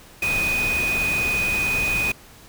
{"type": "tone in noise", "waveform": "sine", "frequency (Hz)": 2489, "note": "D#7", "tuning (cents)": 0, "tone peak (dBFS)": -20, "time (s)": [0.22, 2.12], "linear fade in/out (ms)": 5, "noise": "pink", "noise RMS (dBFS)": -29, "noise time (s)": [0.22, 2.12], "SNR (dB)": 6, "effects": ["pink hiss -47 dBFS RMS until 2.48 s"]}